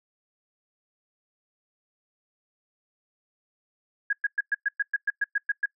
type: tone bursts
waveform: sine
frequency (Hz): 1650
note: G#6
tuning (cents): -12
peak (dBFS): -21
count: 12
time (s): 4.1-5.658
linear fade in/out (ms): 5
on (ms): 29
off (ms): 110
effects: noise-tail reverb RT60 0.1 s tail -22 dB re dry